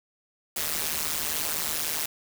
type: noise with amplitude modulation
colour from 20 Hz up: white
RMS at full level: -25 dBFS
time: 0.56-2.06 s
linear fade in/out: 5 ms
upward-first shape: sine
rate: 154 Hz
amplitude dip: 100%
effects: none